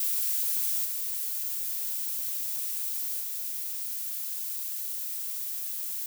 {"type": "noise with level steps", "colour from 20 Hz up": "violet", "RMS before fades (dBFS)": [-28, -32, -34], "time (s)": [0, 6.06], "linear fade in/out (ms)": 2, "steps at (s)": [0.84, 3.19], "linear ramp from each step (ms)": 20, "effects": []}